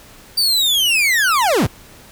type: linear sweep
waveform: 40% pulse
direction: down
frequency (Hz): 4695 to 56.7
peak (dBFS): -12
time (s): 0.37-1.67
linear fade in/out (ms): 10
effects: pink hiss -43 dBFS RMS until 2.11 s